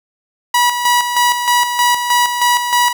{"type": "tone with tremolo", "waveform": "sawtooth", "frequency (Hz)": 971, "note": "B5", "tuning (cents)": -30, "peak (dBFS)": -6, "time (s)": [0.54, 2.93], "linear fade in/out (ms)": 5, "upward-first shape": "square", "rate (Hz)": 3.2, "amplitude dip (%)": 55, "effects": []}